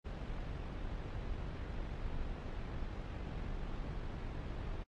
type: noise with amplitude modulation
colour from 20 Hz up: brown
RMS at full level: -40 dBFS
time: 0.04-4.84 s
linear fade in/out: 20 ms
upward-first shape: sine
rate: 47.1 Hz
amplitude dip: 30%
effects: low-pass 4000 Hz 12 dB/octave + AAC 32 kbps